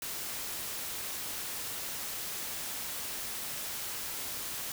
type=noise; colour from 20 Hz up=white; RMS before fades=-38 dBFS; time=0.02-4.72 s; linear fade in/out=2 ms; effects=none